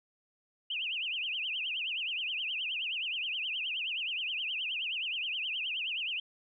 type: tone with vibrato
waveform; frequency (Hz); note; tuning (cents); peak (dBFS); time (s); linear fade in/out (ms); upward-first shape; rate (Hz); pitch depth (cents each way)
sine; 2794; F7; 0; -32; 0.7-6.2; 5; triangle; 9.5; 260
effects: none